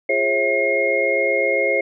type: tone cluster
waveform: sine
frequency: 348.2 / 415.8 / 538 / 658 / 2144 Hz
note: F4 / G#4 / C5 / E5 / C7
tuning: -5 / +2 / +48 / -3 / +42 cents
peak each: -28 / -24 / -20 / -26 / -20 dBFS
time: 0.09-1.81 s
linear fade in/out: 5 ms
effects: none